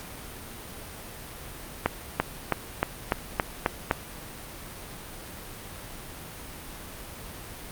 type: accelerating click train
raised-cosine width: 0.5 ms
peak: -6 dBFS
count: 8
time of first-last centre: 1.86-3.911 s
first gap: 340 ms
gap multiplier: 0.95
effects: pink hiss -41 dBFS RMS until 7.71 s + Opus 48 kbps